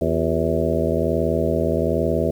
harmonic tone with a mistuned harmonic, 81.2 Hz, E2, 26 cents flat, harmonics 1 / 2 / 3 / 4 / 5 / 6 / 7 / 8, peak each -26 / -26 / -26 / -26 / -26 / -26 / -26 / -26 dBFS, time 0.01-2.31 s, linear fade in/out 5 ms, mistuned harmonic 4, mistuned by +120 cents, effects 8-bit

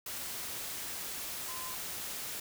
sine tone in noise, 1029 Hz, C6, 29 cents flat, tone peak -45 dBFS, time 1.48-1.75 s, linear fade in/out 5 ms, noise white, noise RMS -40 dBFS, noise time 0.06-2.4 s, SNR -8 dB, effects none

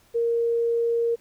sine tone, 466.2 Hz, A#4, in tune, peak -20 dBFS, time 0.14-1.16 s, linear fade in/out 20 ms, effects pink hiss -59 dBFS RMS until 1.2 s

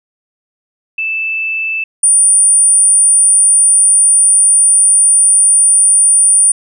sine tone pair in turn, 2637 / 9351 Hz, E7 / D9, 0 / -9 cents, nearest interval octave + minor seventh, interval 2191 cents, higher second, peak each -14 / -5 dBFS, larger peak second, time 0.98-1.84 / 2.03-6.52 s, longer second, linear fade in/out 5 ms, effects none

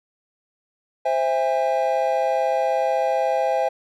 triangle chord, C augmented, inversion none, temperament equal with one note detuned, 523.3 / 659.3 / 813 Hz, C5 / E5 / G#5, 0 / 0 / -37 cents, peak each -21 dBFS, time 1.05-3.69 s, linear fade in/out 10 ms, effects none

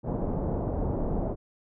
pink low-pass noise, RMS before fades -29 dBFS, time 0.03-1.36 s, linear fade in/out 50 ms, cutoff 750 Hz, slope 24 dB/octave, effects none

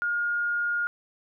sine tone, 1423 Hz, F6, 32 cents sharp, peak -24 dBFS, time 0.02-0.87 s, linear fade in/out 0 ms, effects none

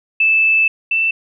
sine tone pair in turn, 2631 / 2663 Hz, E7 / E7, -4 / +17 cents, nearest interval unison, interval 21 cents, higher second, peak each -10 / -13 dBFS, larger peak first, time 0.2-0.68 / 0.91-1.11 s, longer first, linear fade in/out 5 ms, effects none

